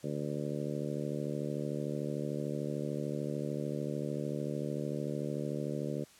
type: harmonic tone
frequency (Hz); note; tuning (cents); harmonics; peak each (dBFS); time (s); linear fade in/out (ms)
73.42; D2; 0; 2 / 3 / 4 / 5 / 6 / 7 / 8; -38 / -40 / -41 / -42 / -43 / -43 / -44; 0.03-6.05; 20
effects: white hiss -59 dBFS RMS until 6.19 s + low-pass 10000 Hz 12 dB/octave